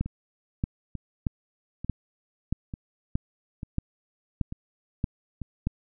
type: two click trains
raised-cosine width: 5 ms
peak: -13 / -22 dBFS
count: 10 / 7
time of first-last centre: 0.01-5.67 / 0.06-5.417 s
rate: 1.59 / 1.12 Hz
effects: none